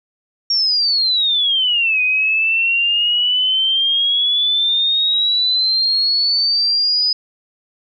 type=exponential two-way sweep; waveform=sine; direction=down then up; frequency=5588 to 2489 to 5010 Hz; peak=-13 dBFS; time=0.5-7.13 s; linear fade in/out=5 ms; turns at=2.01 s; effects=none